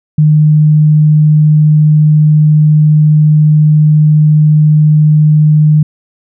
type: tone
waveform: sine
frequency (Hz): 152.4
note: D#3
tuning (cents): -36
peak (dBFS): -3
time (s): 0.18-5.83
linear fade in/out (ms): 5
effects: none